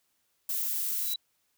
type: noise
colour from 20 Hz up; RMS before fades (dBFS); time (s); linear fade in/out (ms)
violet; -31; 0.49-1.14; 5
type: tone with exponential growth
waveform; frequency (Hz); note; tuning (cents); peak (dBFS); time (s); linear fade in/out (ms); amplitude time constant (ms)
sine; 3933; B7; -8; -29; 0.94-1.16; 5; 46
effects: white hiss -74 dBFS RMS until 1.57 s